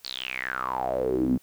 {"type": "tone with band-pass filter sweep", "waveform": "sawtooth", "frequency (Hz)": 64.1, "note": "C2", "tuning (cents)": -35, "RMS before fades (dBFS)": -28, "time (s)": [0.04, 1.38], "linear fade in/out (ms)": 10, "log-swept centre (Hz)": [4600, 220], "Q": 9.5, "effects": ["white hiss -60 dBFS RMS until 1.42 s"]}